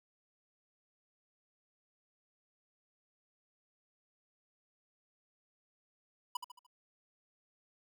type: tone with echo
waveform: square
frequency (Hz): 987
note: B5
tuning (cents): -1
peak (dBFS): -34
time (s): 6.35-6.37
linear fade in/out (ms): 5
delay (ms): 74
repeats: 4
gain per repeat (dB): -7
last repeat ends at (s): 6.666
effects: none